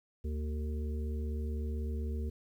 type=harmonic tone with a mistuned harmonic; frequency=76 Hz; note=D#2; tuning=40 cents flat; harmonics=1 / 3 / 5 / 6; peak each=-33 / -43 / -47 / -49 dBFS; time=0.24-2.3 s; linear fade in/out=10 ms; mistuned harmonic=1; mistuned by=-58 cents; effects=11-bit